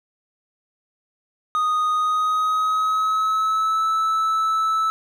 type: tone with pitch glide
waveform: triangle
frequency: 1241 to 1310.2 Hz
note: D#6 to E6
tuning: -5 to -11 cents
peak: -16 dBFS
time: 1.55-4.9 s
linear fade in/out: 0 ms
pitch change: +94 cents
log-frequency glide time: 1.93-3.85 s
effects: none